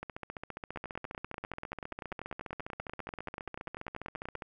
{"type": "two click trains", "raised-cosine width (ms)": 0.5, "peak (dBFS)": [-24, -24], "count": [66, 38], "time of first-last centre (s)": [[0.03, 4.422], [0.76, 4.352]], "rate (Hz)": [14.8, 10.3], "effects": []}